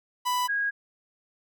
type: tone pair in turn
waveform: 45% pulse / sine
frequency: 992 / 1642 Hz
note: B5 / G#6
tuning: +7 / -20 cents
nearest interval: major sixth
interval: 873 cents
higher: second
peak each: -24 dBFS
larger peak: neither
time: 0.25-0.48 / 0.48-0.71 s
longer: neither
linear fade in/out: 20 ms
effects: none